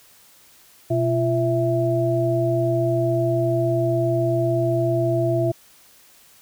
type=tone cluster; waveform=sine; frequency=124.7 / 342.4 / 659 Hz; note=B2 / F4 / E5; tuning=+17 / -34 / -1 cents; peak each=-22 dBFS; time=0.9-5.52 s; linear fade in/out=10 ms; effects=white hiss -52 dBFS RMS until 6.41 s